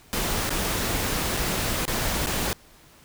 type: noise with dropouts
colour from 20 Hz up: pink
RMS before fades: -26 dBFS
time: 0.13-2.53 s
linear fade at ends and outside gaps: 0 ms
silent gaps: 0.493-0.505 / 1.368-1.372 / 1.853-1.879 / 2.262-2.27 s
effects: pink hiss -53 dBFS RMS until 3.04 s